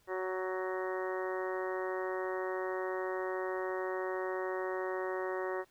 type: harmonic tone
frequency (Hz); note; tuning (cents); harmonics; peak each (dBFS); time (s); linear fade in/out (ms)
186.2; F#3; +11; 2 / 3 / 4 / 5 / 6 / 7 / 8 / 9 / 10; -36 / -40 / -45 / -45 / -44 / -50 / -49 / -54 / -44; 0.07-5.65; 50
effects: pink hiss -69 dBFS RMS until 5.7 s